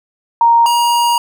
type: tone pair in turn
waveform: sine / square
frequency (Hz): 932.3 / 948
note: A#5 / A#5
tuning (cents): 0 / +29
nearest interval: unison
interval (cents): 29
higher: second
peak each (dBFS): -6 / -11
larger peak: first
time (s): 0.41-0.66 / 0.66-1.18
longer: second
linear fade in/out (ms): 2
effects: none